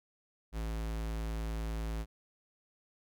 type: tone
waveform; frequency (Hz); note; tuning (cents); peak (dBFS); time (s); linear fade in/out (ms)
square; 55; A1; 0; -35; 0.52-2.06; 50
effects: none